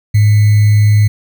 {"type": "tone with sample-and-hold", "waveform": "sine", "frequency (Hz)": 105.2, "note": "G#2", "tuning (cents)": 23, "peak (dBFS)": -5, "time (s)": [0.14, 1.08], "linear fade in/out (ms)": 10, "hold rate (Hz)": 2100, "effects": []}